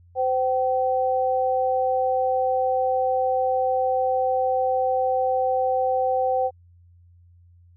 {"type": "tone pair together", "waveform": "sine", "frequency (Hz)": [515, 768.3], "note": ["C5", "G5"], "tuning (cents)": [-28, -35], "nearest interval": "perfect fifth", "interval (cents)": 693, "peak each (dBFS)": -22, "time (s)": [0.15, 6.51], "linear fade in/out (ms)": 50, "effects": ["added 87 Hz sine -50 dBFS peak until 7.76 s"]}